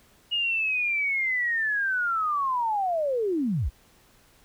sine linear sweep, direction down, 2879 to 40.92 Hz, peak -23 dBFS, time 0.31-3.7 s, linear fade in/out 20 ms, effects pink hiss -59 dBFS RMS until 4.44 s

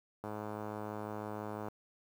click train, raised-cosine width 1 ms, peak -27 dBFS, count 154, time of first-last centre 0.24-1.683 s, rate 106 Hz, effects high-pass 60 Hz 12 dB/octave + 9-bit

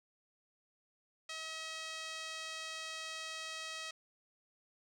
5% pulse tone with band-pass filter, 639 Hz, D#5, 46 cents sharp, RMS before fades -44 dBFS, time 1.29-3.91 s, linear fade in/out 5 ms, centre 2300 Hz, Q 0.53, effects none

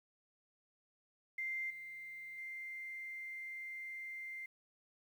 sine tone with level steps, 2093 Hz, C7, in tune, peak -37 / -46 / -43 dBFS, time 1.38-4.46 s, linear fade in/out 5 ms, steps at 1.7 / 2.38 s, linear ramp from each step 5 ms, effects 11-bit

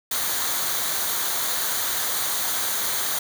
white noise with comb filter, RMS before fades -25 dBFS, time 0.11-3.19 s, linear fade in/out 5 ms, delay 0.38 ms, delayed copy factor -0.55, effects none

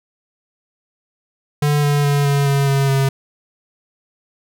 square tone with pitch steps, 146.83 / 144.98 / 143.15 / 141.34 / 139.55 / 137.79 / 136.05 Hz, D3 / D3 / D3 / C#3 / C#3 / C#3 / C#3, 0 / -22 / -44 / +34 / +12 / -10 / -32 cents, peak -14 dBFS, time 1.62-3.09 s, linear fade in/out 5 ms, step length 210 ms, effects none

